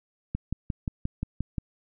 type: click train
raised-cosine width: 5 ms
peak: -16 dBFS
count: 8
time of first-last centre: 0.35-1.582 s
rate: 5.68 Hz
effects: none